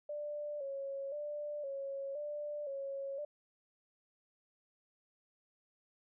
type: tone with vibrato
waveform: sine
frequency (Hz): 570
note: C#5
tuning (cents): +48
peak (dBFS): -38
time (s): 0.09-3.25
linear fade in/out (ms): 5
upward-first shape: square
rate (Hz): 0.97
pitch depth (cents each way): 62
effects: none